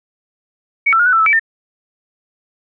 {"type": "tone with pitch steps", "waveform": "sine", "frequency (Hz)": [2238, 1336, 1428, 1491, 1332, 1308, 2304, 1804], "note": ["C#7", "E6", "F6", "F#6", "E6", "E6", "D7", "A6"], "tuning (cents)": [16, 23, 38, 13, 18, -14, -34, 43], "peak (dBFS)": -9, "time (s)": [0.86, 1.396], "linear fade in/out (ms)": 10, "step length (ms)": 67, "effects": []}